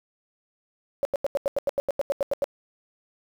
sine tone bursts, 560 Hz, C#5, 18 cents sharp, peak -20 dBFS, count 14, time 1.03-2.442 s, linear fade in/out 0 ms, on 21 ms, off 86 ms, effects 8-bit

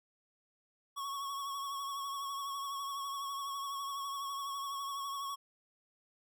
square tone with vibrato, 1108.7 Hz, C#6, in tune, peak -38 dBFS, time 0.96-5.36 s, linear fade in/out 20 ms, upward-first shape triangle, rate 12 Hz, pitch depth 42 cents each way, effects none

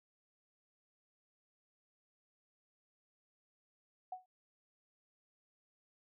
sine tone with exponential decay, 740 Hz, F#5, in tune, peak -37 dBFS, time 4.12-4.26 s, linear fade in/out 5 ms, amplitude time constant 30 ms, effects none

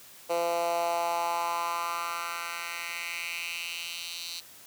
10% pulse tone with high-pass filter sweep, 170.4 Hz, F3, 42 cents flat, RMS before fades -32 dBFS, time 0.29-4.41 s, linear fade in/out 20 ms, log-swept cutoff 520 to 4000 Hz, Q 3.1, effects white hiss -51 dBFS RMS until 4.66 s + high-pass 60 Hz 12 dB/octave

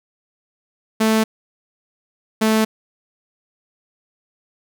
sawtooth tone pair in turn, 220 / 219.1 Hz, A3 / A3, 0 / -7 cents, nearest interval unison, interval 7 cents, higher first, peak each -10 dBFS, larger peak neither, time 1-1.24 / 2.41-2.65 s, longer neither, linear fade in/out 10 ms, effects none

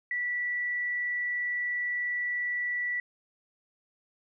sine tone, 1957 Hz, B6, 16 cents flat, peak -28 dBFS, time 0.11-3 s, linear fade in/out 2 ms, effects none

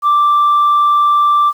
sine tone, 1174.7 Hz, D6, in tune, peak -6 dBFS, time 0.02-1.53 s, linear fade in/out 50 ms, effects tanh soft clip ceiling -6 dBFS + 7-bit

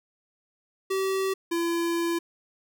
square tone pair in turn, 384.1 / 338.5 Hz, G4 / E4, -35 / +46 cents, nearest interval major second, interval 219 cents, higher first, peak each -25 dBFS, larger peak neither, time 0.9-1.34 / 1.51-2.19 s, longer second, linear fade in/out 10 ms, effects none

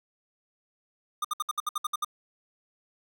square tone bursts, 1215 Hz, D#6, 42 cents flat, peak -27 dBFS, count 10, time 1.22-2.047 s, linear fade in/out 5 ms, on 26 ms, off 63 ms, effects none

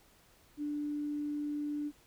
triangle tone with tanh clipping, 294.4 Hz, D4, 4 cents sharp, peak -33 dBFS, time 0.57-1.92 s, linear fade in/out 50 ms, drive 3 dB, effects pink hiss -64 dBFS RMS until 2.06 s

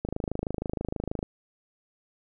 click train, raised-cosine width 2 ms, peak -16 dBFS, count 32, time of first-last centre 0.05-1.229 s, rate 26.3 Hz, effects none

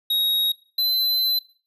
square tone pair in turn, 3784 / 4048 Hz, A#7 / B7, +25 / +42 cents, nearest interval minor second, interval 117 cents, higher second, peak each -20 / -19 dBFS, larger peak second, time 0.1-0.52 / 0.78-1.39 s, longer second, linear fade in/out 5 ms, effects noise-tail reverb RT60 0.4 s tail -18 dB re dry + resampled to 32000 Hz

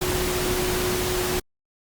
sine tone in noise, 363.8 Hz, F#4, 29 cents flat, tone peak -26 dBFS, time 0.01-1.4 s, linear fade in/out 10 ms, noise pink, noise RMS -26 dBFS, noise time 0.01-1.4 s, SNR -3 dB, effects Opus 48 kbps

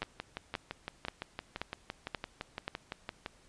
two click trains, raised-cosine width 0.3 ms, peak -18 / -21 dBFS, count 6 / 20, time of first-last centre 0.02-2.68 / 0.03-3.261 s, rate 1.88 / 5.88 Hz, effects pink hiss -63 dBFS RMS until 3.48 s + resampled to 22050 Hz

